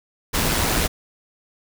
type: noise with amplitude modulation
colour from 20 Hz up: pink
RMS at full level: -19 dBFS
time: 0.33-0.88 s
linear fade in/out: 20 ms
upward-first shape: sine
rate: 112 Hz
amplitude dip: 35%
effects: none